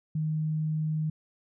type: tone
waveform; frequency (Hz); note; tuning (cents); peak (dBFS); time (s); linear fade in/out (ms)
sine; 155.56; D#3; 0; -26; 0.15-1.1; 5
effects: none